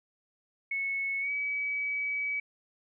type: tone with pitch glide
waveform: sine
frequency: 2201 to 2280 Hz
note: C#7 to C#7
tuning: -13 to +48 cents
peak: -29 dBFS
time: 0.71-2.4 s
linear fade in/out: 5 ms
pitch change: +61 cents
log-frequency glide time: 1.2-1.31 s
effects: none